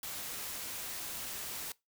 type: noise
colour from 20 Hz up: white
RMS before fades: -41 dBFS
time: 0.03-1.72 s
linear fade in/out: 2 ms
effects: noise-tail reverb RT60 0.2 s tail -21 dB re dry